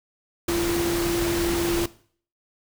sine tone in noise, 341.9 Hz, F4, 37 cents flat, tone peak -23 dBFS, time 0.48-1.86 s, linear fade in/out 5 ms, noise pink, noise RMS -28 dBFS, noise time 0.48-1.86 s, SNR +2 dB, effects noise-tail reverb RT60 0.5 s tail -18 dB re dry

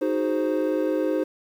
triangle chord, Ab dominant seventh, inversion second, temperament equal, 311.1 / 370 / 415.3 / 523.3 Hz, Eb4 / Gb4 / Ab4 / C5, 0 / 0 / 0 / 0 cents, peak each -23 / -27 / -28 / -24 dBFS, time 0.01-1.24 s, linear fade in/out 10 ms, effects 9-bit

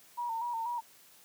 sine tone with vibrato, 933 Hz, A#5, 1 cent sharp, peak -32 dBFS, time 0.17-0.81 s, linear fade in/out 20 ms, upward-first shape square, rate 4.1 Hz, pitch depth 49 cents each way, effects white hiss -59 dBFS RMS until 1.24 s + high-pass 100 Hz 12 dB/octave

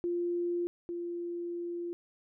sine tone pair in turn, 348.2 / 345.8 Hz, F4 / F4, -5 / -17 cents, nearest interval unison, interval 12 cents, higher first, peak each -29 / -34 dBFS, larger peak first, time 0.04-0.67 / 0.89-1.93 s, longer second, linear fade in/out 0 ms, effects none

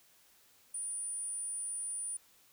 sine tone, 9397 Hz, D9, in tune, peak -36 dBFS, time 0.74-2.17 s, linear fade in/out 5 ms, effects white hiss -65 dBFS RMS until 2.52 s

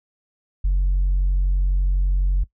sine tone, 46 Hz, F#1, 9 cents flat, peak -14 dBFS, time 0.64-2.44 s, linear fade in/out 10 ms, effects noise-tail reverb RT60 0.1 s tail -19 dB re dry + tanh soft clip ceiling -14 dBFS

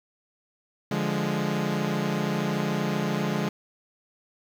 sawtooth chord, D diminished, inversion none, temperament equal, 146.83 / 174.61 / 207.7 Hz, D3 / F3 / Ab3, 0 / 0 / 0 cents, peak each -26 / -26 / -24 dBFS, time 0.91-3.49 s, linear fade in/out 5 ms, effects low-pass 5000 Hz 12 dB/octave + 8-bit

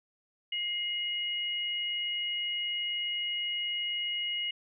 sine tone pair together, 2111 / 2892 Hz, C7 / F#7, +15 / -40 cents, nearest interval perfect fourth, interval 545 cents, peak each -37 / -31 dBFS, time 0.52-4.51 s, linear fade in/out 5 ms, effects none

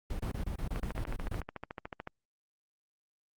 brown noise bursts, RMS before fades -35 dBFS, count 11, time 0.1-1.406 s, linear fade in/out 5 ms, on 96 ms, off 25 ms
click train, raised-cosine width 0.5 ms, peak -24 dBFS, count 19, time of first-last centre 0.76-2.074 s, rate 13.7 Hz
effects Opus 48 kbps

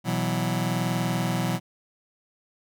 sawtooth chord, B suspended fourth, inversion none, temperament just, 123.47 / 164.63 / 185.21 Hz, B2 / E3 / F#3, 0 / -2 / +2 cents, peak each -24 / -24 / -24 dBFS, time 0.04-1.6 s, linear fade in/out 50 ms, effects none

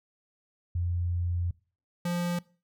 sine / square tone pair in turn, 87.31 / 174.62 Hz, F2 / F3, 0 / 0 cents, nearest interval octave, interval 1200 cents, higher second, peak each -26 / -28 dBFS, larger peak first, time 0.75-1.51 / 2.05-2.39 s, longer first, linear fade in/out 5 ms, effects noise-tail reverb RT60 0.4 s tail -23 dB re dry

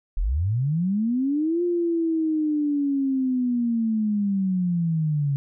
sine linear two-way sweep, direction up then down, 32.34 to 352.9 to 137.7 Hz, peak -20 dBFS, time 0.17-5.36 s, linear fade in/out 0 ms, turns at 1.63 s, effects none

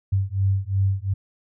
sine beating tone pair, 95.9 / 98.7 Hz, G2 / G2, -37 / +12 cents, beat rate 2.8 Hz, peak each -22 dBFS, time 0.12-1.14 s, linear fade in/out 10 ms, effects none

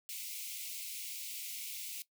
white high-pass noise, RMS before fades -43 dBFS, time 0.09-2.02 s, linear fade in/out 0 ms, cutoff 2100 Hz, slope 96 dB/octave, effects noise-tail reverb RT60 0.1 s tail -17 dB re dry

